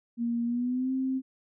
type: tone with pitch glide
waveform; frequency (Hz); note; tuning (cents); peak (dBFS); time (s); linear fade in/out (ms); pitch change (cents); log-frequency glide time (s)
sine; 235.2 to 262.5; A#3 to C4; +16 to +6; -26; 0.17-1.22; 50; +190; 0.45-0.92
effects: none